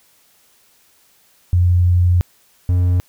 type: tone pair in turn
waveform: sine / triangle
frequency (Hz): 88.8 / 89.52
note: F2 / F2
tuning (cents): +29 / +43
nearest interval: unison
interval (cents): 14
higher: second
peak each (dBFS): -10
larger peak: neither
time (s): 1.53-2.21 / 2.69-3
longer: first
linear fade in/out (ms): 0
effects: white hiss -55 dBFS RMS until 3.08 s